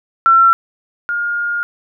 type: tone pair in turn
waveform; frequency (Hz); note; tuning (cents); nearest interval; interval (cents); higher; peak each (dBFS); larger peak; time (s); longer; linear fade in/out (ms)
sine; 1351 / 1418.2; E6 / F6; +42 / +26; minor second; 84; second; -6 / -16; first; 0.26-0.53 / 1.09-1.63; second; 0
effects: none